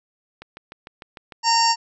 click train, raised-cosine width 0.3 ms, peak -22 dBFS, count 7, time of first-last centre 0.42-1.322 s, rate 6.65 Hz
harmonic tone, 919 Hz, A#5, 25 cents flat, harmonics 1 / 2 / 3 / 5 / 6 / 7 / 8, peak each -17 / -29 / -30 / -23 / -22 / -34 / -28 dBFS, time 1.43-1.76 s, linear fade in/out 50 ms
effects none

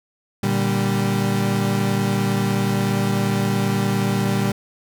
35% pulse chord, G minor, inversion first, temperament equal, 116.54 / 146.83 / 196 Hz, Bb2 / D3 / G3, 0 / 0 / 0 cents, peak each -21 / -24 / -19 dBFS, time 0.43-4.52 s, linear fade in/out 5 ms, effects none

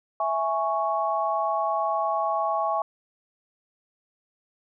sine chord, C# minor, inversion first, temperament equal, 659.3 / 830.6 / 1108.7 Hz, E5 / G#5 / C#6, 0 / 0 / 0 cents, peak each -27 dBFS, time 0.2-2.82 s, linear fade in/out 2 ms, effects none

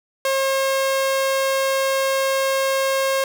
sawtooth tone, 538 Hz, C5, 48 cents sharp, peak -14 dBFS, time 0.25-3.24 s, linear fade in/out 2 ms, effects none

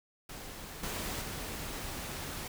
pink noise with level steps, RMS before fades -45 / -37 / -40 dBFS, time 0.29-2.48 s, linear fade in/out 5 ms, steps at 0.83 / 1.21 s, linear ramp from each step 5 ms, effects none

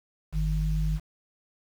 sine tone pair together, 49 / 155.56 Hz, G1 / D#3, 0 / 0 cents, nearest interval octave + minor sixth, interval 2000 cents, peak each -25 / -28 dBFS, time 0.32-1 s, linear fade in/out 50 ms, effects 8-bit

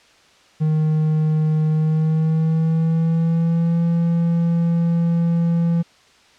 triangle tone with pitch glide, 155.56 to 168.66 Hz, D#3 to E3, 0 to +40 cents, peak -13 dBFS, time 0.6-5.83 s, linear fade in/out 20 ms, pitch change +140 cents, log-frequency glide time 1.68-3.82 s, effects white hiss -52 dBFS RMS until 6.38 s + low-pass 5000 Hz 12 dB/octave

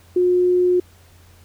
sine tone, 359.8 Hz, F#4, 48 cents flat, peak -13 dBFS, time 0.16-0.8 s, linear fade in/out 5 ms, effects added 87 Hz sine -48 dBFS peak until 1.44 s + pink hiss -53 dBFS RMS until 1.44 s

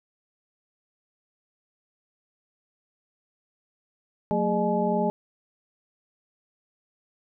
sine tone cluster, 181.5 / 224.1 / 412.1 / 610 / 849 Hz, F#3 / A3 / G#4 / D#5 / G#5, -33 / +32 / -13 / -34 / +38 cents, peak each -28 dBFS, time 4.31-5.1 s, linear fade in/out 0 ms, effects none

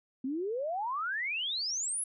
sine exponential sweep, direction up, 250.6 to 11000 Hz, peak -31 dBFS, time 0.24-2.04 s, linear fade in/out 5 ms, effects none

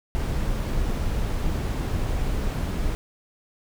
brown noise, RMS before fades -25 dBFS, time 0.15-2.95 s, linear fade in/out 0 ms, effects none

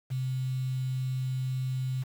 sine tone with quantisation, 129.7 Hz, C3, 15 cents flat, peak -28 dBFS, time 0.1-2.04 s, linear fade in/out 20 ms, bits 8, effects none

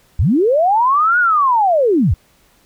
sine linear two-way sweep, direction up then down, 54.8 to 1480 to 54.8 Hz, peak -10 dBFS, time 0.19-2.14 s, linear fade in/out 5 ms, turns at 1.19 s, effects pink hiss -54 dBFS RMS until 2.65 s

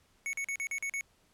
square tone bursts, 2217 Hz, C#7, in tune, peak -33 dBFS, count 7, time 0.26-1.009 s, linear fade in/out 0 ms, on 71 ms, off 42 ms, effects pink hiss -68 dBFS RMS until 1.33 s + low-pass 12000 Hz 12 dB/octave

